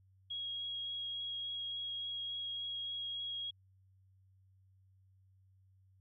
sine tone with vibrato, 3296 Hz, G#7, 14 cents flat, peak -38 dBFS, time 0.3-3.51 s, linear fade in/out 10 ms, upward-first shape triangle, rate 3.5 Hz, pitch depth 10 cents each way, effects added 95 Hz sine -64 dBFS peak until 6 s

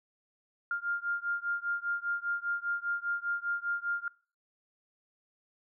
sine beating tone pair, 1400 / 1405 Hz, F6 / F6, +4 / +10 cents, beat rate 5 Hz, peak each -34 / -34 dBFS, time 0.71-4.08 s, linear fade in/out 2 ms, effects noise-tail reverb RT60 0.4 s tail -23 dB re dry

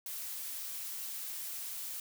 blue noise, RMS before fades -41 dBFS, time 0.06-2 s, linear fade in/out 2 ms, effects none

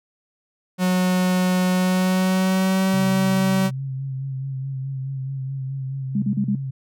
45% pulse tone with pitch glide, 183.1 to 190.43 Hz, F#3 to G3, -18 to -50 cents, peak -17 dBFS, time 0.78-3.71 s, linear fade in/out 50 ms, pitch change +68 cents, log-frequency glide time 1.71-2.88 s
sine tone with vibrato, 134.2 Hz, C3, 44 cents sharp, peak -25 dBFS, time 2.93-6.71 s, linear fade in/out 10 ms, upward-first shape sine, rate 4.7 Hz, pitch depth 35 cents each way
sine tone bursts, 202.9 Hz, G#3, 40 cents flat, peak -18 dBFS, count 4, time 6.15-6.553 s, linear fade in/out 5 ms, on 73 ms, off 37 ms
effects none

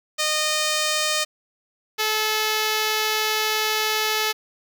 5% pulse tone pair in turn, 614 / 432.3 Hz, D#5 / A4, -23 / -31 cents, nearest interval tritone, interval 608 cents, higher first, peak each -9 dBFS, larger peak neither, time 0.18-1.25 / 1.98-4.33 s, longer second, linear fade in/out 20 ms, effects none

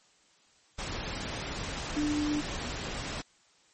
sine tone in noise, 297.4 Hz, D4, 22 cents sharp, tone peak -27 dBFS, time 1.96-2.41 s, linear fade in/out 10 ms, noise pink, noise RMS -36 dBFS, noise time 0.78-3.22 s, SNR +6 dB, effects white hiss -64 dBFS RMS until 3.73 s + MP3 32 kbps

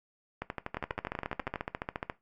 two click trains, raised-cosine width 0.5 ms, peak -18 / -19 dBFS, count 20 / 15, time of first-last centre 0.77-2.099 / 0.42-1.558 s, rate 14.3 / 12.3 Hz, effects noise-tail reverb RT60 0.2 s tail -17 dB re dry + Opus 48 kbps

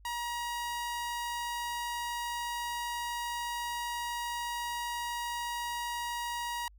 sawtooth tone, 953 Hz, A#5, 38 cents sharp, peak -30 dBFS, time 0.05-6.68 s, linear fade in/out 2 ms, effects added 50 Hz sine -54 dBFS peak until 6.78 s

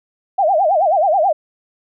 sine tone with vibrato, 700 Hz, F5, 4 cents sharp, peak -11 dBFS, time 0.38-1.33 s, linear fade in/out 10 ms, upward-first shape sine, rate 9.3 Hz, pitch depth 250 cents each way, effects none

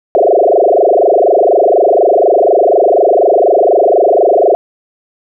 sine tone with frequency modulation, 543 Hz, C#5, 36 cents flat, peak -5 dBFS, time 0.15-4.55 s, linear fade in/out 0 ms, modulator 24.1 Hz, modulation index 7, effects none

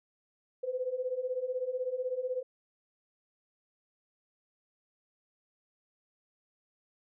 sine beating tone pair, 496.7 / 512.7 Hz, B4 / C5, +10 / -35 cents, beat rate 16 Hz, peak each -36 / -33 dBFS, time 0.63-2.43 s, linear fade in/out 10 ms, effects none

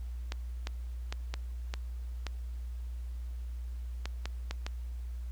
clicks, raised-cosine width 0.2 ms, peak -19 dBFS, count 10, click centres 0.321 / 0.671 / 1.125 / 1.34 / 1.739 / 2.267 / 4.056 / 4.256 / 4.51 / 4.665 s, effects added 60 Hz sine -36 dBFS peak until 5.31 s + pink hiss -63 dBFS RMS until 5.31 s

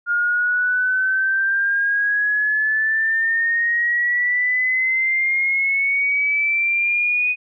sine exponential sweep, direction up, 1414 to 2489 Hz, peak -16 dBFS, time 0.06-7.36 s, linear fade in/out 50 ms, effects none

